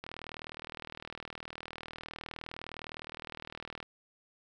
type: click train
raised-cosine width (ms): 0.3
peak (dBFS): -25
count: 151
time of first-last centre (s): 0.04-3.828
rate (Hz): 39.6
effects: none